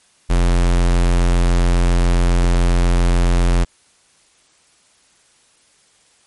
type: tone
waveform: square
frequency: 43.65 Hz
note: F1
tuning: in tune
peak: -12 dBFS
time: 0.29-3.65 s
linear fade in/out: 20 ms
effects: white hiss -55 dBFS RMS until 6.26 s + MP3 48 kbps